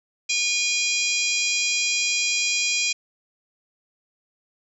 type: harmonic tone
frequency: 811 Hz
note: G#5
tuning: 41 cents flat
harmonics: 3 / 4 / 5 / 6 / 7 / 8 / 9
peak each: -24 / -30 / -31 / -29 / -29 / -33 / -29 dBFS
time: 0.29-2.93 s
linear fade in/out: 10 ms
effects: none